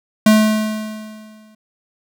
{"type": "tone with exponential decay", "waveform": "square", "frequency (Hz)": 215.8, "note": "A3", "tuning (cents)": -33, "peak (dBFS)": -7, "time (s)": [0.26, 1.55], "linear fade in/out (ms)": 5, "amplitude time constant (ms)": 280, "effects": []}